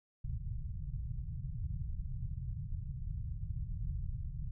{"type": "low-pass noise", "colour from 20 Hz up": "pink", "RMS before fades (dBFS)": -39, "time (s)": [0.24, 4.51], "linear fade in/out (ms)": 5, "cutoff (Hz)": 150, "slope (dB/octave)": 48, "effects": []}